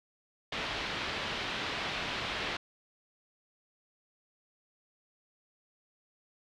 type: low-pass noise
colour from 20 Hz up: white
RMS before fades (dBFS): -36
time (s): 0.52-2.57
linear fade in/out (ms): 5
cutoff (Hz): 3700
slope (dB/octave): 24
effects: none